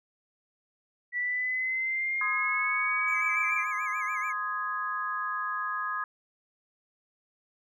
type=linear sweep; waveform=sine; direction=up; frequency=1952 to 2365 Hz; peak=-27 dBFS; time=1.12-3.65 s; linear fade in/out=50 ms
type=chord; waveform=sine; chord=Ab major; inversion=first; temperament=just; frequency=1038.3 / 1245.9 / 1661.2 Hz; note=C6 / Eb6 / Ab6; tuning=-14 / +2 / 0 cents; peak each=-36 / -32 / -34 dBFS; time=2.21-6.04 s; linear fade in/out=2 ms
type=tone with vibrato; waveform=triangle; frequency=2200 Hz; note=C#7; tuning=14 cents flat; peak=-33 dBFS; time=3.07-4.33 s; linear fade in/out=20 ms; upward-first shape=sine; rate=6.9 Hz; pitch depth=130 cents each way
effects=none